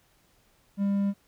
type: tone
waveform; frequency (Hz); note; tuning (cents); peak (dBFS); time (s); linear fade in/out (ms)
triangle; 199.5; G3; +31; -21; 0.77-1.14; 50
effects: pink hiss -65 dBFS RMS until 1.27 s